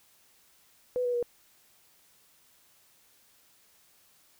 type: tone with pitch steps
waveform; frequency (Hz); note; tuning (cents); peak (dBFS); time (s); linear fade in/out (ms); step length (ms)
sine; 497.9 / 488.8 / 479.8; B4 / B4 / A#4; +14 / -18 / +50; -26; 0.96-1.227; 0; 89
effects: white hiss -63 dBFS RMS until 4.39 s